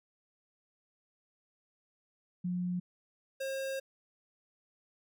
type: tone pair in turn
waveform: sine / square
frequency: 178.9 / 537 Hz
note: F3 / C5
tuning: +42 / +45 cents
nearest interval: octave + perfect fifth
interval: 1903 cents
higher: second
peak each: -31 / -35 dBFS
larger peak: first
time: 2.44-2.8 / 3.4-3.8 s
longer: second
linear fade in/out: 10 ms
effects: none